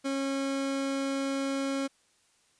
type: tone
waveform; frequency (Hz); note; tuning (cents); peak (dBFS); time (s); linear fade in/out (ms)
30% pulse; 273; C#4; -26; -26; 0.04-1.88; 20
effects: white hiss -67 dBFS RMS until 2.59 s + resampled to 22050 Hz